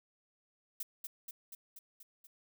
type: noise with echo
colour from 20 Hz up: violet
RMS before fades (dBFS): -39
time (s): 0.8-0.83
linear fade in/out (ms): 5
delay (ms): 240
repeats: 6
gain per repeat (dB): -3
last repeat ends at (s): 2.27
effects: none